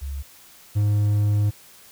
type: tone pair in turn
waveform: sine / triangle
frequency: 69.3 / 103.83 Hz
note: C#2 / G#2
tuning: 0 / 0 cents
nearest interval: perfect fifth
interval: 700 cents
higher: second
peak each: -27 / -15 dBFS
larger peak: second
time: 0.01-0.23 / 0.75-1.51 s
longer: second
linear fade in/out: 20 ms
effects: white hiss -49 dBFS RMS until 1.91 s